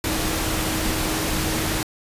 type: tone in noise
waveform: sine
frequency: 316.5 Hz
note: D#4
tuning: 30 cents sharp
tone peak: -29 dBFS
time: 0.04-1.83 s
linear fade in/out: 2 ms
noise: pink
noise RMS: -24 dBFS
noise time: 0.04-1.83 s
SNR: -8 dB
effects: resampled to 32000 Hz